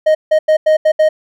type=tone bursts at uneven times; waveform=triangle; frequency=622.3 Hz; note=D#5; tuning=in tune; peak=-5 dBFS; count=6; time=0.06-0.15 / 0.31-0.39 / 0.48-0.57 / 0.66-0.77 / 0.85-0.92 / 0.99-1.09 s; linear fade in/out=10 ms; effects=none